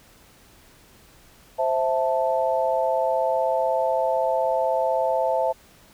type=chord; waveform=sine; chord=A minor; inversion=first; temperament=equal; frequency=523.3 / 659.3 / 880 Hz; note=C5 / E5 / A5; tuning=0 / 0 / 0 cents; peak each=-24 / -23 / -25 dBFS; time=1.58-5.53 s; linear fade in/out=20 ms; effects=pink hiss -53 dBFS RMS until 5.93 s